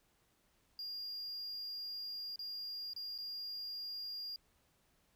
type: tone with dropouts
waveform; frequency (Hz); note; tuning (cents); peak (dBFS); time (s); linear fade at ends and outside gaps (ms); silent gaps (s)
triangle; 4817; D8; +43; -40; 0.79-4.36; 1; 2.359-2.392 / 2.934-2.963 / 3.179-3.186
effects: pink hiss -74 dBFS RMS until 5.15 s